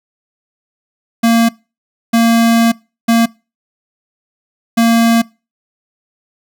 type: tone bursts at uneven times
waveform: square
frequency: 230.3 Hz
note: A#3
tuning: 21 cents flat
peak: -8 dBFS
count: 4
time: 1.23-1.49 / 2.13-2.72 / 3.08-3.26 / 4.77-5.22 s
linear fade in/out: 10 ms
effects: noise-tail reverb RT60 0.3 s tail -24 dB re dry